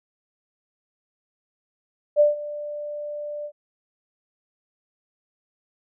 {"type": "tone with ADSR envelope", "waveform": "sine", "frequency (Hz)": 591, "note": "D5", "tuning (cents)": 11, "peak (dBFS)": -11, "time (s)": [2.16, 3.52], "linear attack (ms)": 41, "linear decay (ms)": 150, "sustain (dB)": -18, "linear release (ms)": 68, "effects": []}